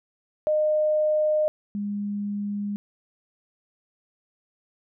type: tone pair in turn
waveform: sine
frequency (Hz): 612 / 204.2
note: D#5 / G#3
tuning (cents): -29 / -29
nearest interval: octave + perfect fifth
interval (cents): 1900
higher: first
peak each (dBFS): -19 / -26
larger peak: first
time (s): 0.47-1.48 / 1.75-2.76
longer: neither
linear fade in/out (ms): 0
effects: none